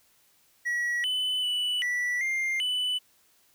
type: tone with pitch steps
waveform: triangle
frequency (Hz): 1924 / 3011 / 2966 / 1959 / 2108 / 2989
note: B6 / F#7 / F#7 / B6 / C7 / F#7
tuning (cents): -46 / +30 / +4 / -15 / +12 / +17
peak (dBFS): -24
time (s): 0.65-2.99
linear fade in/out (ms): 20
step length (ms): 390
effects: white hiss -64 dBFS RMS until 3.54 s